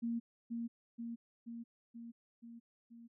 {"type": "tone with echo", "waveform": "sine", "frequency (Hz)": 233.1, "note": "A#3", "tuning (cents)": 0, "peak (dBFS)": -34, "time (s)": [0.02, 0.2], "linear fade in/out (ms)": 20, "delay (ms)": 480, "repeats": 6, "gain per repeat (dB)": -3, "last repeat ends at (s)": 3.08, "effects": []}